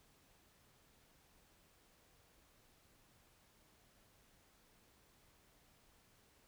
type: silence
effects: pink hiss -70 dBFS RMS until 6.47 s